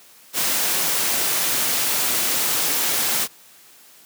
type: noise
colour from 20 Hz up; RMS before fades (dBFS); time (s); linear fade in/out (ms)
white; -21; 0.33-3.28; 50
effects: white hiss -49 dBFS RMS until 4.05 s + high-pass 150 Hz 12 dB/octave